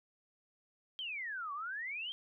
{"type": "exponential two-way sweep", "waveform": "sine", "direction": "down then up", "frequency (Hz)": [3228, 1108.7, 3228], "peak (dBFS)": -38, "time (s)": [0.99, 2.12], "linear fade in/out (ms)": 0, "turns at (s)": 1.53, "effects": []}